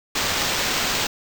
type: noise with sample-and-hold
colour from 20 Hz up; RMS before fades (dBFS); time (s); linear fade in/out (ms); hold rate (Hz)
white; -23; 0.15-1.07; 5; 11025
effects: none